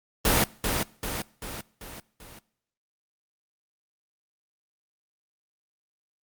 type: noise with echo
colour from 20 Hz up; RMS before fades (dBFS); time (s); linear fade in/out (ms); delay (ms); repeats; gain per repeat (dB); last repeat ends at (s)
pink; -21; 0.25-0.44; 2; 390; 5; -5; 2.39
effects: noise-tail reverb RT60 0.7 s tail -23 dB re dry + Opus 24 kbps